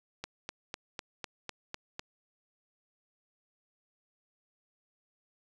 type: click train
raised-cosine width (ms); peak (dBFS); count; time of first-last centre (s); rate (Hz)
0.2; -20; 8; 0.24-1.994; 3.99
effects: none